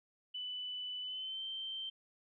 sine tone with pitch glide, 2989 to 3123 Hz, F#7 to G7, +17 to -7 cents, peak -39 dBFS, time 0.34-1.9 s, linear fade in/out 10 ms, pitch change +76 cents, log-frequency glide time 1.02-1.44 s, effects none

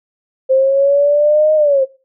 sine linear two-way sweep, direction up then down, 523.3 to 622.3 to 523.3 Hz, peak -8 dBFS, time 0.49-1.85 s, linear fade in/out 20 ms, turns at 1.55 s, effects noise-tail reverb RT60 0.3 s tail -18 dB re dry

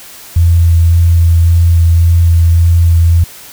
sine tone with vibrato, 84.3 Hz, E2, 39 cents sharp, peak -4 dBFS, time 0.36-3.24 s, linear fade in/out 5 ms, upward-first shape sine, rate 1.8 Hz, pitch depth 14 cents each way, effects white hiss -33 dBFS RMS until 3.52 s

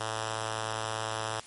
5% pulse tone with notch filter, 110.4 Hz, A2, 6 cents sharp, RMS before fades -34 dBFS, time 0-1.4 s, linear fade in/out 5 ms, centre 250 Hz, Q 0.56, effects white hiss -50 dBFS RMS until 1.46 s + MP3 48 kbps

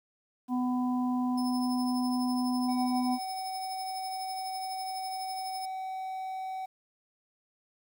harmonic tone, 250 Hz, B3, 21 cents sharp, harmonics 1 / 3 / 4, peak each -27 / -37 / -39 dBFS, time 0.48-3.19 s, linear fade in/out 50 ms
sawtooth tone with tremolo, 5230 Hz, E8, 15 cents flat, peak -36 dBFS, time 1.37-5.66 s, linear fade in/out 10 ms, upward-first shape triangle, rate 12 Hz, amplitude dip 70%
triangle tone, 757 Hz, F#5, 39 cents sharp, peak -32 dBFS, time 2.68-6.66 s, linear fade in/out 10 ms
effects 10-bit

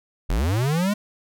square linear sweep, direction up, 35.43 to 212.9 Hz, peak -20 dBFS, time 0.29-0.94 s, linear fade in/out 10 ms, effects none

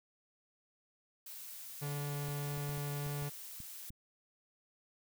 blue noise, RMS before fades -48 dBFS, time 1.26-3.9 s, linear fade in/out 5 ms
45% pulse tone, 144.4 Hz, D3, 29 cents flat, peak -37 dBFS, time 1.81-3.3 s, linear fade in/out 20 ms
clicks, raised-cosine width 5 ms, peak -38 dBFS, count 8, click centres 2.286 / 2.577 / 2.692 / 2.777 / 3.064 / 3.223 / 3.603 / 3.904 s
effects none

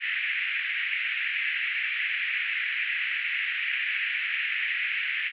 pink band-pass noise, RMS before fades -29 dBFS, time 0-5.32 s, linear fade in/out 50 ms, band 1800 to 2700 Hz, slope 48 dB/octave, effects none

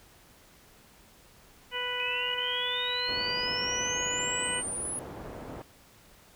harmonic tone, 493.9 Hz, B4, in tune, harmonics 1 / 2 / 3 / 4 / 5 / 6, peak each -39 / -38 / -39 / -37 / -40 / -34 dBFS, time 1.71-4.63 s, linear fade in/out 50 ms
sine exponential sweep, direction up, 2489 to 10548 Hz, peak -32 dBFS, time 2-4.99 s, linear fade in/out 0 ms
white low-pass noise, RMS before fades -42 dBFS, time 3.08-5.62 s, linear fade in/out 0 ms, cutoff 630 Hz, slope 12 dB/octave
effects pink hiss -57 dBFS RMS until 6.35 s

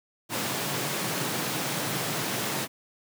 pink high-pass noise, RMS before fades -30 dBFS, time 0.29-2.68 s, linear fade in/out 50 ms, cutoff 110 Hz, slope 96 dB/octave, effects none

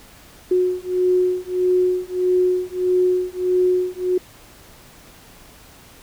sine beating tone pair, 363.8 / 365.4 Hz, F#4 / F#4, -29 / -22 cents, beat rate 1.6 Hz, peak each -19 dBFS, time 0.51-4.18 s, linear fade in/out 5 ms, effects pink hiss -46 dBFS RMS until 6.02 s

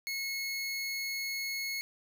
25% pulse tone, 2180 Hz, C#7, 29 cents flat, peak -30 dBFS, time 0.07-1.81 s, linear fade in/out 0 ms, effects none

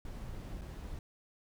brown noise with dropouts, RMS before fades -43 dBFS, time 0.05-0.99 s, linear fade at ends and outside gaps 2 ms, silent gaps 0.612-0.617 s, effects none

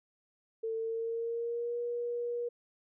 sine tone with pitch glide, 448.8 to 478.2 Hz, A4 to A#4, +34 to +44 cents, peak -32 dBFS, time 0.63-2.49 s, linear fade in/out 10 ms, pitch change +110 cents, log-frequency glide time 0.77-1.79 s, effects none

